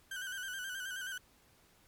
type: tone with vibrato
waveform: 35% pulse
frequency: 1531 Hz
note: G6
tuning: 41 cents flat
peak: -37 dBFS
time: 0.11-1.18 s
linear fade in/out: 5 ms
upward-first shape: square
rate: 9.4 Hz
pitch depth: 54 cents each way
effects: pink hiss -66 dBFS RMS until 1.87 s + MP3 96 kbps